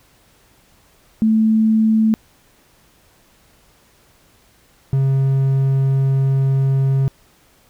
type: tone pair in turn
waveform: sine / triangle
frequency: 219.8 / 135.15 Hz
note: A3 / C#3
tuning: -2 / -44 cents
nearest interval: minor sixth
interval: 842 cents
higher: first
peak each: -11 dBFS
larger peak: neither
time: 1.22-2.14 / 4.93-7.08 s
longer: second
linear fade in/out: 0 ms
effects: pink hiss -54 dBFS RMS until 7.69 s